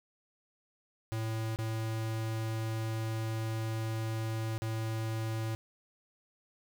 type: tone with dropouts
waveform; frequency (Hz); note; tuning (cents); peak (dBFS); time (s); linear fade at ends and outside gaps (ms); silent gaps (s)
square; 111.4; A2; +22; -33; 1.12-5.55; 0; 1.56-1.588 / 4.58-4.62
effects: 11-bit